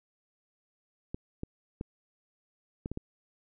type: clicks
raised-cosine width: 3 ms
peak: -22 dBFS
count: 6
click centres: 1.145 / 1.434 / 1.811 / 2.859 / 2.916 / 2.974 s
effects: none